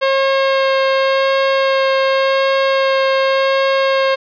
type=tone with vibrato; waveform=sawtooth; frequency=538 Hz; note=C5; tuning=48 cents sharp; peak=-8 dBFS; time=0.01-4.16 s; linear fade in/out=20 ms; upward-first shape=sine; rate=0.89 Hz; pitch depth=8 cents each way; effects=resampled to 11025 Hz + 8-bit